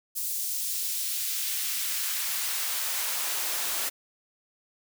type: noise with high-pass filter sweep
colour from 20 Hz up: white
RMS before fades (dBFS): -30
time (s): 0.15-3.9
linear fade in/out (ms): 20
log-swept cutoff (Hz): 6800 to 360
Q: 0.71
effects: none